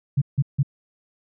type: tone bursts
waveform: sine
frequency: 138.59 Hz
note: C#3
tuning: in tune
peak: -15 dBFS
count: 3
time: 0.17-0.631 s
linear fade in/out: 10 ms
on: 47 ms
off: 160 ms
effects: none